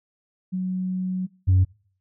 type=tone pair in turn; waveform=sine; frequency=185 / 93.01 Hz; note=F#3 / F#2; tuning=0 / +10 cents; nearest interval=octave; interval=1190 cents; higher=first; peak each=-23 / -12 dBFS; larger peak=second; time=0.52-1.27 / 1.47-1.65 s; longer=first; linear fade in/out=20 ms; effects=noise-tail reverb RT60 0.5 s tail -25 dB re dry + tanh soft clip ceiling -12 dBFS